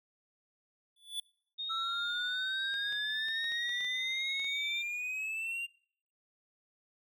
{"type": "tone with exponential growth", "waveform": "square", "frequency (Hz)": 3461, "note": "A7", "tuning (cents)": -29, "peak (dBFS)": -32, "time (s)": [0.96, 1.2], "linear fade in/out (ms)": 5, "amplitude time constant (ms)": 52}
{"type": "tone with vibrato", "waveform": "sine", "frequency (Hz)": 3684, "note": "A#7", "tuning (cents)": -21, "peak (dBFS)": -35, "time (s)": [1.58, 4.83], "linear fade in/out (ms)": 20, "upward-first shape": "triangle", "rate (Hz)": 1.2, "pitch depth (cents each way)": 48}
{"type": "exponential sweep", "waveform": "triangle", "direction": "up", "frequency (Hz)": [1318.5, 2794], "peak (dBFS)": -33, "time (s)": [1.69, 5.67], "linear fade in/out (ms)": 20}
{"type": "clicks", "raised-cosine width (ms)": 0.2, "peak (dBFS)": -32, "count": 10, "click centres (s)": [2.741, 2.925, 3.285, 3.443, 3.52, 3.693, 3.807, 3.846, 4.397, 4.445]}
{"effects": ["noise-tail reverb RT60 0.6 s tail -25 dB re dry"]}